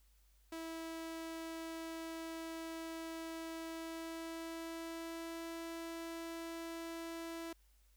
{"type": "tone with pitch glide", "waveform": "sawtooth", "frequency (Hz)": [326.8, 331.4], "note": ["E4", "E4"], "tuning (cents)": [-15, 9], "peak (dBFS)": -39, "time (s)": [0.52, 7.53], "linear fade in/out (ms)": 5, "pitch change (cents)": 24, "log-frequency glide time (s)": [3.66, 5.49], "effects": ["added 50 Hz sine -66 dBFS peak until 7.96 s", "white hiss -75 dBFS RMS until 7.96 s"]}